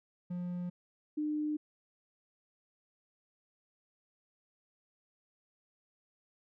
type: tone pair in turn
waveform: triangle / sine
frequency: 177.4 / 301.8 Hz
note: F3 / D4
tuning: +27 / +47 cents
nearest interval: major sixth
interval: 920 cents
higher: second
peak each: -33 / -31 dBFS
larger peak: second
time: 0.3-0.7 / 1.17-1.57 s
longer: neither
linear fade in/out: 10 ms
effects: none